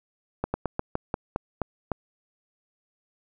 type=slowing click train; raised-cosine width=1 ms; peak=-12 dBFS; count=9; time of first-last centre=0.44-1.917 s; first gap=100 ms; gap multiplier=1.17; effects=none